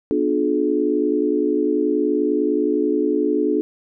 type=chord; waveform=sine; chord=B diminished seventh; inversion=none; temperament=just; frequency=246.9 / 296.3 / 355.6 / 426.7 Hz; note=B3 / D4 / F4 / Ab4; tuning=0 / +15 / +31 / +47 cents; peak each=-26 / -20 / -23 / -21 dBFS; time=0.11-3.61 s; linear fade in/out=0 ms; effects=none